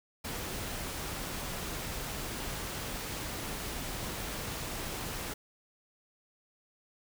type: noise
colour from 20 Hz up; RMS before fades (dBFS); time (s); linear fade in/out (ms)
pink; -38; 0.24-5.34; 10
effects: none